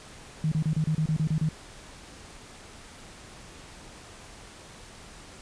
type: tone bursts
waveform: sine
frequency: 156.3 Hz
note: D#3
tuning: 8 cents sharp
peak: -22 dBFS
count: 10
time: 0.44-1.489 s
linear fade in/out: 2 ms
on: 77 ms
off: 31 ms
effects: pink hiss -47 dBFS RMS until 5.41 s + resampled to 22050 Hz